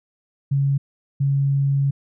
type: tone bursts at uneven times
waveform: sine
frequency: 138.9 Hz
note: C#3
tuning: 4 cents sharp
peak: -16 dBFS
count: 2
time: 0.51-0.78 / 1.2-1.91 s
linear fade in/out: 10 ms
effects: none